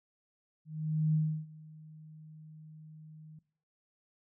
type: tone with ADSR envelope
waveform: sine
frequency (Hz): 155.56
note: D#3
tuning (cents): 0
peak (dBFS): -24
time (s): 0.65-3.39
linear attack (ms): 490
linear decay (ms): 320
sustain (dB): -24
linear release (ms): 4
effects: noise-tail reverb RT60 0.5 s tail -20 dB re dry